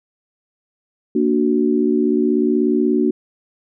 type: chord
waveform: sine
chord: Bb augmented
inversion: none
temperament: equal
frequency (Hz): 233.1 / 293.7 / 370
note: Bb3 / D4 / F#4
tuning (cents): 0 / 0 / 0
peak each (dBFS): -18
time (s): 1.15-3.11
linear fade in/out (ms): 5
effects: none